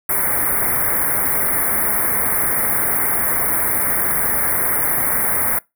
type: band-stop noise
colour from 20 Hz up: white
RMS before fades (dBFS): -18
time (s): 0.09-5.59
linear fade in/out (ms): 5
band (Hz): 2200 to 9400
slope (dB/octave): 96
effects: noise-tail reverb RT60 0.2 s tail -24 dB re dry